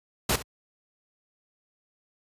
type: noise with echo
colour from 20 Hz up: pink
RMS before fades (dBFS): -23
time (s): 0.29-0.36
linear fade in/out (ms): 5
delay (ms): 65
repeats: 1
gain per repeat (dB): -15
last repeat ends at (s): 0.425
effects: high-pass 60 Hz 12 dB/octave + resampled to 32000 Hz